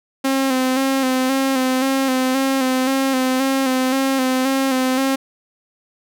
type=tone with vibrato; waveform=sawtooth; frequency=263.4 Hz; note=C4; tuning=12 cents sharp; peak=-12 dBFS; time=0.24-5.16 s; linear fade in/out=10 ms; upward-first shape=square; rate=1.9 Hz; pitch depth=35 cents each way; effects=none